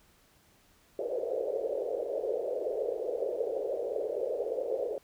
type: band-pass noise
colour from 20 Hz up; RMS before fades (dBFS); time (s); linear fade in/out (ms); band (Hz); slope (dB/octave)
pink; -33; 0.99-4.98; 2; 430 to 570; 48
effects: pink hiss -64 dBFS RMS until 5.03 s